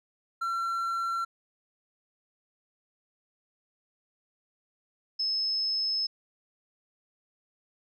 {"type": "tone pair in turn", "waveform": ["triangle", "sine"], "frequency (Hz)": [1358, 5200], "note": ["F6", "E8"], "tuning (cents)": [-49, -24], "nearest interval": "octave + major seventh", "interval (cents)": 2325, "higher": "second", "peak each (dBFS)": -26, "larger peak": "neither", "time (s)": [[0.41, 1.25], [5.19, 6.07]], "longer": "second", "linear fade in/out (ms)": 10, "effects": []}